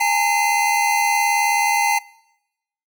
square tone cluster, 823 / 902 / 2059 Hz, G#5 / A5 / C7, -16 / +43 / -28 cents, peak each -21 dBFS, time 0-1.99 s, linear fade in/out 10 ms, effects noise-tail reverb RT60 0.9 s tail -23 dB re dry

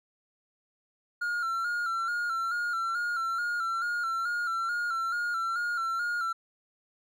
triangle tone with vibrato, 1388 Hz, F6, 11 cents flat, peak -26 dBFS, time 1.21-6.33 s, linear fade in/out 10 ms, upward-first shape square, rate 2.3 Hz, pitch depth 47 cents each way, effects none

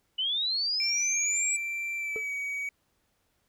sine linear sweep, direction up, 2936 to 7902 Hz, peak -26 dBFS, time 0.18-1.57 s, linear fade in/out 10 ms
triangle tone with pitch glide, 2349 to 2262 Hz, D7 to C#7, 0 to +34 cents, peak -29 dBFS, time 0.8-2.69 s, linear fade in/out 2 ms, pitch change -66 cents, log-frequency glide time 1.97-2.32 s
triangle tone with exponential decay, 437.2 Hz, A4, 11 cents flat, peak -28 dBFS, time 2.16-2.25 s, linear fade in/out 0 ms, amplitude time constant 19 ms
effects pink hiss -73 dBFS RMS until 3.48 s

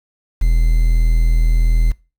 triangle tone with quantisation, 40.7 Hz, E1, 21 cents flat, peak -8 dBFS, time 0.41-1.92 s, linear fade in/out 10 ms, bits 6, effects noise-tail reverb RT60 0.3 s tail -22 dB re dry

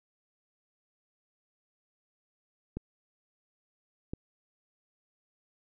clicks, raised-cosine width 3 ms, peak -22 dBFS, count 2, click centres 2.77 / 4.135 s, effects none

